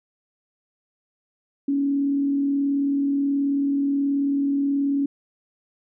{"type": "tone with frequency modulation", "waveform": "sine", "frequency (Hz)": 279.7, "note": "C#4", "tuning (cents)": 16, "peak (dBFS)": -19, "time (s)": [1.68, 5.06], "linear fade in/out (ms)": 5, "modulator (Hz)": 38.6, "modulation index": 0.24, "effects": []}